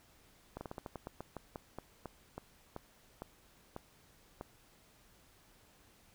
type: slowing click train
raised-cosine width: 1 ms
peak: -28 dBFS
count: 18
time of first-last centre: 0.57-4.411 s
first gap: 40 ms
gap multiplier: 1.19
effects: pink hiss -65 dBFS RMS until 6.14 s